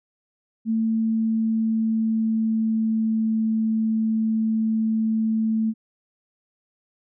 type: tone with pitch glide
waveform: sine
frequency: 223.4 to 221.1 Hz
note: A3 to A3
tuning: +27 to +9 cents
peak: -19 dBFS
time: 0.65-5.74 s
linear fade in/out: 50 ms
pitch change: -18 cents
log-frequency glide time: 0.83-3.47 s
effects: none